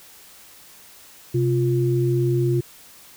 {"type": "tone pair together", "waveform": "sine", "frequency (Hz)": [129.52, 350], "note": ["C3", "F4"], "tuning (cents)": [-17, 4], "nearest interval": "octave + perfect fourth", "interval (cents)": 1721, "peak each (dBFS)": [-19, -21], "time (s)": [1.34, 2.61], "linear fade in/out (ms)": 10, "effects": ["white hiss -47 dBFS RMS until 3.16 s"]}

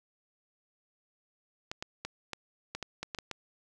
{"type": "clicks", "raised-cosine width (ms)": 0.2, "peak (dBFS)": -19, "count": 10, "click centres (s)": [1.715, 1.825, 2.05, 2.333, 2.75, 2.827, 3.03, 3.148, 3.187, 3.313], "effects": []}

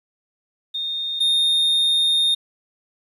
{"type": "tone pair in turn", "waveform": ["sine", "triangle"], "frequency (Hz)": [3669, 3669], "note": ["A#7", "A#7"], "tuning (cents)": [-28, -28], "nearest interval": "unison", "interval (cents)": 0, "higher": "neither", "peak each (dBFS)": [-23, -14], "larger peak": "second", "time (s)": [[0.74, 1.2], [1.2, 2.35]], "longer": "second", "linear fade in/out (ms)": 10, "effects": ["resampled to 32000 Hz", "9-bit"]}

